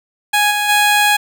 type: tone with level steps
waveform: 15% pulse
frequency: 830.6 Hz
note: G#5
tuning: in tune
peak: -5 / -9 / -4 dBFS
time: 0.33-1.17 s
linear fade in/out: 10 ms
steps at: 0.5 / 0.68 s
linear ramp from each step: 20 ms
effects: none